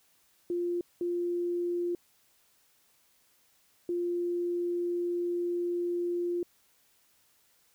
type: tone bursts at uneven times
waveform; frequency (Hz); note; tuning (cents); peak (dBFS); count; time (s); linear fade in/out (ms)
sine; 349.2; F4; 0; -28; 3; 0.5-0.81 / 1.01-1.95 / 3.89-6.43; 2
effects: white hiss -67 dBFS RMS until 7.74 s